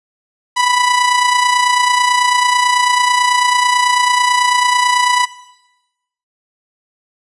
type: tone with amplitude modulation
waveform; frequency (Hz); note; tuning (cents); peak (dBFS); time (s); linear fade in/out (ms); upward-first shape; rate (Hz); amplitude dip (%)
sawtooth; 987.8; B5; 0; -5; 0.56-5.26; 20; sine; 29.1; 55
effects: noise-tail reverb RT60 1.0 s tail -17 dB re dry + resampled to 24000 Hz